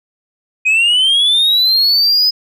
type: linear sweep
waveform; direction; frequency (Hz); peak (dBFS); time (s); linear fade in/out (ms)
sine; up; 2489 to 5060; -6; 0.65-2.31; 20
effects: tanh soft clip ceiling -8 dBFS